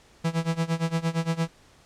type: tone with tremolo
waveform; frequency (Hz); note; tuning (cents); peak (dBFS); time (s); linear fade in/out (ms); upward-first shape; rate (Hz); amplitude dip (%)
45% pulse; 164.81; E3; 0; -21; 0.24-1.48; 10; sine; 8.7; 90
effects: pink hiss -56 dBFS RMS until 1.85 s + low-pass 8000 Hz 12 dB/octave